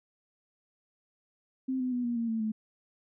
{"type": "tone with pitch steps", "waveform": "sine", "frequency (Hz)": [261.4, 253.5, 245.9, 238.5, 231.3, 224.3, 217.5], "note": ["C4", "B3", "B3", "A#3", "A#3", "A3", "A3"], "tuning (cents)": [-1, 45, -7, 40, -13, 34, -20], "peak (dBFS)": -28, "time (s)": [1.68, 2.52], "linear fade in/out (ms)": 10, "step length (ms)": 120, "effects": []}